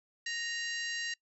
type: harmonic tone with a mistuned harmonic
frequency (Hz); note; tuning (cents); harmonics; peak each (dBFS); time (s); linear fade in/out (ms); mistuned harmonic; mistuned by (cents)
932.3; A#5; 0; 2 / 3 / 4 / 5 / 6 / 7 / 8; -37 / -41 / -43 / -45 / -47 / -48 / -49; 0.26-1.14; 5; 4; +120
effects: noise-tail reverb RT60 0.1 s tail -23 dB re dry